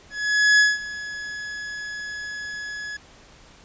45% pulse tone with ADSR envelope, 1690 Hz, G#6, 30 cents sharp, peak -12 dBFS, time 0.1-2.97 s, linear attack 490 ms, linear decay 190 ms, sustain -18 dB, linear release 6 ms, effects pink hiss -50 dBFS RMS until 3.64 s + resampled to 16000 Hz

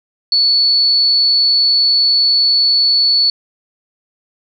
sine tone, 4435 Hz, C#8, in tune, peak -9 dBFS, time 0.32-3.3 s, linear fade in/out 2 ms, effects none

